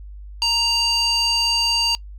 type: tone with band-pass filter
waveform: square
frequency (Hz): 932.3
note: A#5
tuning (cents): 0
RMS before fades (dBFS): -19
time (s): 0.42-1.95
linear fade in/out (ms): 0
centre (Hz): 4100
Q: 5.1
effects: noise-tail reverb RT60 0.1 s tail -23 dB re dry + added 50 Hz sine -34 dBFS peak until 2.18 s